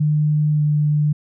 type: tone with pitch glide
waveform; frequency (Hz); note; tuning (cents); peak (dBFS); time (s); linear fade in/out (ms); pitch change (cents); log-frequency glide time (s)
sine; 150.9 to 149.34; D3 to D3; +47 to +29; -14; 0-1.13; 10; -18; 0.55-0.61
effects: none

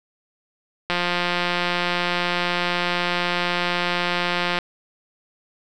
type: click train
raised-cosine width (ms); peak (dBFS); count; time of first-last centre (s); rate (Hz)
0.3; -6; 650; 0.9-4.588; 176
effects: none

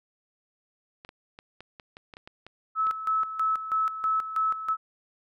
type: clicks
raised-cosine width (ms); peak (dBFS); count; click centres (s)
0.3; -28; 12; 1.049 / 1.091 / 1.389 / 1.606 / 1.798 / 1.969 / 2.138 / 2.169 / 2.275 / 2.466 / 2.869 / 2.909
type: tone with tremolo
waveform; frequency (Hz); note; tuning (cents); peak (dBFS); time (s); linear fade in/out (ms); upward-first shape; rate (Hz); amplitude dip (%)
sine; 1300; E6; -24; -22; 2.75-4.77; 50; square; 3.1; 70
effects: none

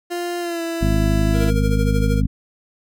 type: tone with pitch glide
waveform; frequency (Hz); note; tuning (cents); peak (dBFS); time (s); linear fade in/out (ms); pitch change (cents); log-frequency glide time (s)
30% pulse; 349.2 to 332.9; F4 to E4; 0 to +17; -20; 0.1-1.51; 20; -83; 0.4-0.62
type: harmonic tone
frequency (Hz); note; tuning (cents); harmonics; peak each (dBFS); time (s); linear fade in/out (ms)
51.91; G#1; 0; 1 / 2 / 3 / 4 / 5; -18 / -21 / -23 / -24 / -25; 0.81-2.27; 10
type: tone with tremolo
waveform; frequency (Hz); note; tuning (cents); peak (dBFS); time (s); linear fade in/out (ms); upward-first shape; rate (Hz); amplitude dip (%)
square; 468.6; A#4; +9; -23; 1.33-2.22; 50; sine; 13; 65
effects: none

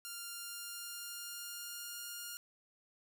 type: tone with pitch glide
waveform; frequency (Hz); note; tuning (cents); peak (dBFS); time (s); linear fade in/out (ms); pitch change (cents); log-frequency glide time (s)
5% pulse; 1396.9 to 1413.9; F6 to F6; 0 to +21; -32; 0.05-2.37; 0; +21; 0.29-2.01
effects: 12-bit

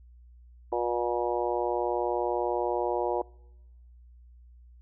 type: harmonic tone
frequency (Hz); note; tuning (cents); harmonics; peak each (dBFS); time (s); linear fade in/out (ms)
120; B2; -49; 3 / 4 / 5 / 6 / 7 / 8; -31 / -32 / -33 / -34 / -34 / -35; 0.72-3.22; 5
effects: noise-tail reverb RT60 1.0 s tail -26 dB re dry + added 60 Hz sine -50 dBFS peak until 4.81 s

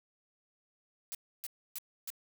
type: noise bursts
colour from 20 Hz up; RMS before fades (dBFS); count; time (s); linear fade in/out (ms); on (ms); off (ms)
blue; -40; 4; 1.12-2.102; 0; 28; 290
effects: none

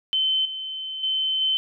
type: tone with level steps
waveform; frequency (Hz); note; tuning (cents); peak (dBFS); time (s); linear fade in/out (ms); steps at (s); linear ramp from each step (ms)
sine; 3071; G7; -36; -19 / -29 / -21 / -19; 0.13-1.57; 0; 0.45 / 1.03 / 1.41; 5
effects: none

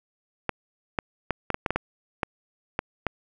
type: clicks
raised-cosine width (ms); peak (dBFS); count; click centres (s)
0.5; -9; 11; 0.493 / 0.988 / 1.307 / 1.503 / 1.544 / 1.662 / 1.706 / 1.76 / 2.232 / 2.791 / 3.067
effects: none

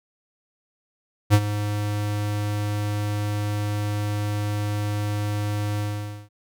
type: tone with ADSR envelope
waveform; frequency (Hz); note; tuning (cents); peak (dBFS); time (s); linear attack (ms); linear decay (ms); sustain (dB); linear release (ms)
square; 104; G#2; +3; -11; 1.3-6.29; 38; 58; -13; 490
effects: none

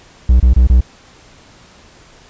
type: tone bursts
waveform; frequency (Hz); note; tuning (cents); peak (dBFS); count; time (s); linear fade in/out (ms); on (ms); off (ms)
triangle; 61.74; B1; 0; -3; 4; 0.29-0.808; 5; 110; 26
effects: pink hiss -44 dBFS RMS until 2.29 s + resampled to 16000 Hz

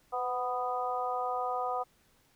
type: harmonic tone with a mistuned harmonic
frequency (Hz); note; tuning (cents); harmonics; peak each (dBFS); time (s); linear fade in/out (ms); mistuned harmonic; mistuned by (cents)
247.8; B3; +6; 2 / 3 / 4 / 5; -37 / -33 / -38 / -36; 0.12-1.84; 20; 2; +24
effects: pink hiss -67 dBFS RMS until 2.35 s

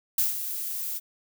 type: noise with ADSR envelope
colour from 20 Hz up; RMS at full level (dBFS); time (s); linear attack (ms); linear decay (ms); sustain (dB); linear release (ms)
violet; -22; 0.18-1; 4; 150; -10; 31
effects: none

